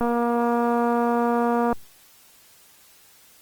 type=click train; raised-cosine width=1 ms; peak=-10 dBFS; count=408; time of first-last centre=0.01-1.727 s; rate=237 Hz; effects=white hiss -53 dBFS RMS until 3.41 s + Opus 24 kbps